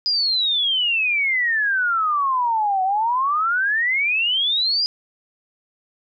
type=exponential two-way sweep; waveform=sine; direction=down then up; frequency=4978 to 740 to 4978 Hz; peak=-17 dBFS; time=0.06-4.86 s; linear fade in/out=0 ms; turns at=2.83 s; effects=none